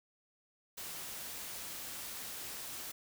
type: noise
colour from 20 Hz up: white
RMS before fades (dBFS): -44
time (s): 0.77-2.92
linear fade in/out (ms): 10
effects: none